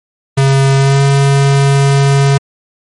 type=tone with pitch glide; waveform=square; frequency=136.2 to 138.9 Hz; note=C#3 to C#3; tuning=-30 to +4 cents; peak=-7 dBFS; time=0.37-2.38 s; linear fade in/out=10 ms; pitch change=+34 cents; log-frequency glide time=0.76-1.02 s; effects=MP3 48 kbps

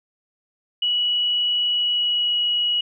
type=tone with pitch glide; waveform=sine; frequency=2932 to 2913 Hz; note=F#7 to F#7; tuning=-16 to -28 cents; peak=-18 dBFS; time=0.82-2.81 s; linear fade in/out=5 ms; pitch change=-12 cents; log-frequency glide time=1.67-2.37 s; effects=none

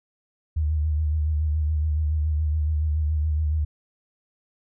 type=tone with vibrato; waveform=sine; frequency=76.6 Hz; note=D#2; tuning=27 cents flat; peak=-20 dBFS; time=0.56-3.65 s; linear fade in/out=10 ms; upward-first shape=sine; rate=7.1 Hz; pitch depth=50 cents each way; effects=none

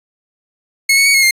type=tone with pitch steps; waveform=sawtooth; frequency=2184 / 2214 / 2239 / 2172 / 2113 Hz; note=C#7 / C#7 / C#7 / C#7 / C7; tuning=-26 / -3 / +17 / -36 / +16 cents; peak=-5 dBFS; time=0.89-1.31 s; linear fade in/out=5 ms; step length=84 ms; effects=resampled to 32000 Hz

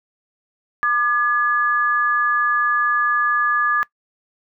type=tone pair together; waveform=sine; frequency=1200 / 1695.6 Hz; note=D6 / G#6; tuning=+37 / +35 cents; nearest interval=tritone; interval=598 cents; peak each=-18 dBFS; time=0.83-3.83 s; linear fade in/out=0 ms; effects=noise-tail reverb RT60 0.1 s tail -22 dB re dry

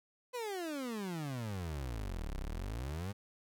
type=exponential two-way sweep; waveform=30% pulse; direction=down then up; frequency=512 to 31.41 to 104.6 Hz; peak=-35 dBFS; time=0.33-3.13 s; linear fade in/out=20 ms; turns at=2.38 s; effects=none

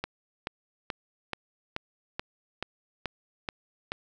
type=click train; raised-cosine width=0.3 ms; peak=-15 dBFS; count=10; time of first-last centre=0.04-3.919 s; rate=2.32 Hz; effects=none

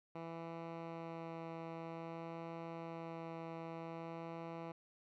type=tone with vibrato; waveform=10% pulse; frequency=165.4 Hz; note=E3; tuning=6 cents sharp; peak=-36 dBFS; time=0.15-4.72 s; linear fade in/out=5 ms; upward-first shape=sine; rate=0.52 Hz; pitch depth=8 cents each way; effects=low-pass 2000 Hz 12 dB/octave

